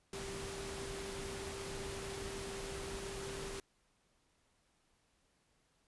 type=tone in noise; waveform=sine; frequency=392 Hz; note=G4; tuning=in tune; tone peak=-45 dBFS; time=0.13-3.6 s; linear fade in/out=2 ms; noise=pink; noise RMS=-45 dBFS; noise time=0.13-3.6 s; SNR=-3 dB; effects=pink hiss -75 dBFS RMS until 5.87 s + resampled to 24000 Hz